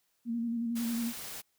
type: tone with vibrato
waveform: sine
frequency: 233.1 Hz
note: A#3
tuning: in tune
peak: -30 dBFS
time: 0.25-1.13 s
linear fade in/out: 50 ms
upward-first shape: square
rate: 11 Hz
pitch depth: 28 cents each way
type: noise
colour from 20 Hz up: white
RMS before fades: -42 dBFS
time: 0.75-1.42 s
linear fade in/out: 20 ms
effects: white hiss -75 dBFS RMS until 1.58 s